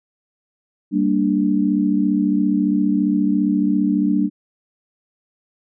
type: chord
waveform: sine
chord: G minor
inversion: none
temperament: equal with one note detuned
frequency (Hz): 196 / 230.7 / 293.7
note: G3 / Bb3 / D4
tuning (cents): 0 / -18 / 0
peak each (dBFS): -19 / -21 / -18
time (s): 0.91-4.3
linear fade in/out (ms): 50
effects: none